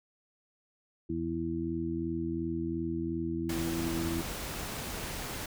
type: harmonic tone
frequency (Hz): 82.8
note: E2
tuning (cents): +8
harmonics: 1 / 2 / 3 / 4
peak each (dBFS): -40 / -38 / -38 / -33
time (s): 1.09-4.22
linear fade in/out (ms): 10
type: noise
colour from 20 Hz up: pink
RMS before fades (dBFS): -38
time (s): 3.49-5.46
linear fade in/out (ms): 5
effects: none